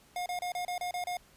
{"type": "tone bursts", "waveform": "square", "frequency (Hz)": 716, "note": "F5", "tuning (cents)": 43, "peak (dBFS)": -33, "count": 8, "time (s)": [0.16, 1.17], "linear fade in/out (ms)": 2, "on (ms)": 100, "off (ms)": 30, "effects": ["pink hiss -61 dBFS RMS until 1.36 s", "resampled to 32000 Hz"]}